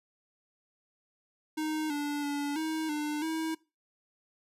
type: tone with pitch steps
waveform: square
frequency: 310.3 / 291.1 / 287.3 / 316.6 / 299 / 320.6 Hz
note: D#4 / D4 / D4 / D#4 / D4 / E4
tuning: -5 / -15 / -38 / +30 / +31 / -48 cents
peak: -31 dBFS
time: 1.57-3.55 s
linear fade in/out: 10 ms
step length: 330 ms
effects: noise-tail reverb RT60 0.3 s tail -22 dB re dry + resampled to 32000 Hz